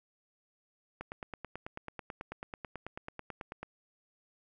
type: click train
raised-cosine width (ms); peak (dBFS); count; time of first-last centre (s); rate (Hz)
0.5; -25; 25; 1.01-3.63; 9.16
effects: none